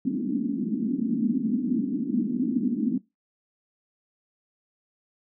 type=band-pass noise; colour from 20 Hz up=pink; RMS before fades=-26 dBFS; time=0.05-2.98 s; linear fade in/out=5 ms; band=210 to 280 Hz; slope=48 dB/octave; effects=noise-tail reverb RT60 0.2 s tail -20 dB re dry